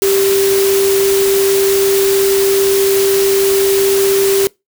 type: tone in noise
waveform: sine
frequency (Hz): 392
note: G4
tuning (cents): 0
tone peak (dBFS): -10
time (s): 0.02-4.47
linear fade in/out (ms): 0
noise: white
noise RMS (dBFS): -19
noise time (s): 0.02-4.47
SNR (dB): +6
effects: noise-tail reverb RT60 0.2 s tail -24 dB re dry